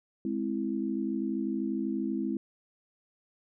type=chord; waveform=sine; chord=Ab augmented; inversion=none; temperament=equal with one note detuned; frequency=209.1 / 261.6 / 329.6 Hz; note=Ab3 / C4 / E4; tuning=+12 / 0 / 0 cents; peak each=-33 dBFS; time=0.25-2.37 s; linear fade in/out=2 ms; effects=none